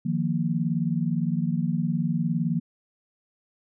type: chord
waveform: sine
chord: Eb suspended second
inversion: none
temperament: just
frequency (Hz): 155.56 / 175.01 / 233.3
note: Eb3 / F3 / Bb3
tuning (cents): 0 / +4 / +2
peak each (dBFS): -27 / -26 / -28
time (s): 0.05-2.6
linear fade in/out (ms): 10
effects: none